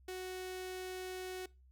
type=tone with notch filter; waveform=sawtooth; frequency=370 Hz; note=F#4; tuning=in tune; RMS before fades=-43 dBFS; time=0.08-1.46 s; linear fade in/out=5 ms; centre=1000 Hz; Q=1.7; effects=noise-tail reverb RT60 0.3 s tail -23 dB re dry + added 64 Hz sine -60 dBFS peak until 1.71 s